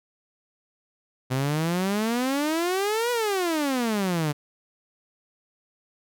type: exponential two-way sweep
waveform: sawtooth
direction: up then down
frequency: 126.2 to 493.3 to 143.2 Hz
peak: -19 dBFS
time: 1.3-4.33 s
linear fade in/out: 20 ms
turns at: 3.11 s
effects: none